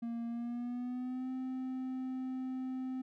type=tone with pitch glide; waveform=triangle; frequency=233.1 to 258.6 Hz; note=A#3 to C4; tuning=0 to -20 cents; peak=-34 dBFS; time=0.02-3.02 s; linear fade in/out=10 ms; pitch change=+180 cents; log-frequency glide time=0.27-1.3 s; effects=none